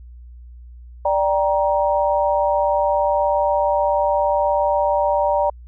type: chord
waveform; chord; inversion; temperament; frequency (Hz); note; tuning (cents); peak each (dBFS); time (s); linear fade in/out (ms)
sine; G minor; second; just; 588 / 784 / 940.8; D5 / G5 / Bb5; +2 / 0 / +16; -18 / -22 / -20; 1.05-5.5; 5
effects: added 60 Hz sine -37 dBFS peak until 5.67 s